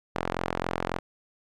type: tone with band-pass filter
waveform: sawtooth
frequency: 43.65 Hz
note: F1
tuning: in tune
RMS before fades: -31 dBFS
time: 0.15-0.99 s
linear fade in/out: 10 ms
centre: 930 Hz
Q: 0.65
effects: none